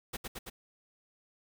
pink noise with echo, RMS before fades -38 dBFS, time 0.13-0.17 s, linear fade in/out 10 ms, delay 110 ms, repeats 3, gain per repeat -2 dB, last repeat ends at 0.5 s, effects none

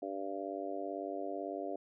harmonic tone, 98 Hz, G2, in tune, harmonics 3 / 4 / 5 / 6 / 7, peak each -43 / -43 / -46 / -43 / -42 dBFS, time 0.02-1.76 s, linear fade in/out 5 ms, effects none

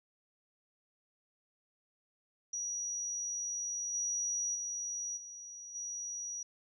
sine tone with level steps, 5800 Hz, F#8, 35 cents flat, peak -35 / -32 / -36 / -45 / -38 dBFS, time 2.53-6.43 s, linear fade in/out 5 ms, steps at 3.93 / 4.54 / 5.16 / 5.74 s, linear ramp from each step 20 ms, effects none

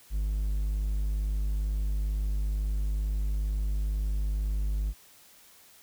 triangle tone, 51.1 Hz, G#1, 27 cents flat, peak -24 dBFS, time 0.1-4.94 s, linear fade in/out 50 ms, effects white hiss -56 dBFS RMS until 5.82 s

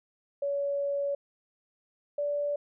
sine tone pair in turn, 565 / 579.9 Hz, C#5 / D5, +33 / -22 cents, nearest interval unison, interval 45 cents, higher second, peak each -27 dBFS, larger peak neither, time 0.42-1.15 / 2.18-2.56 s, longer first, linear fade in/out 5 ms, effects none

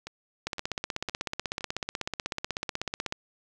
two click trains, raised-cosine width 0.2 ms, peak -13 / -21 dBFS, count 44 / 4, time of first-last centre 0.47-3.124 / 0.07-1.608 s, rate 16.2 / 1.95 Hz, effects 9-bit

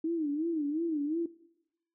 sine tone with vibrato, 311.1 Hz, D#4, in tune, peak -28 dBFS, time 0.04-1.26 s, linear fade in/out 5 ms, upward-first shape sine, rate 2.8 Hz, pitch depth 150 cents each way, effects noise-tail reverb RT60 0.8 s tail -17 dB re dry

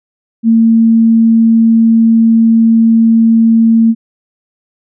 sine tone, 226.7 Hz, A#3, 48 cents flat, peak -4 dBFS, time 0.43-3.95 s, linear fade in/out 50 ms, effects none

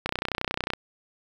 click train, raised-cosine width 0.3 ms, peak -10 dBFS, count 22, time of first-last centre 0.06-0.735 s, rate 31.1 Hz, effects 7-bit

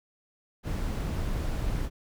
brown noise, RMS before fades -30 dBFS, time 0.63-1.9 s, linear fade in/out 50 ms, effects none

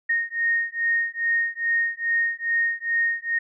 sine beating tone pair, 1853 / 1855.4 Hz, A#6 / A#6, -11 / -9 cents, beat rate 2.4 Hz, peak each -24 dBFS, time 0.09-3.39 s, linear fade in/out 10 ms, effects none

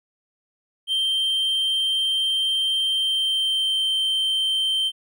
triangle tone with pitch glide, 3142 to 3122 Hz, G7 to G7, +3 to -8 cents, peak -18 dBFS, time 0.87-4.92 s, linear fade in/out 50 ms, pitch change -11 cents, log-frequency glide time 2.88-3.87 s, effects none

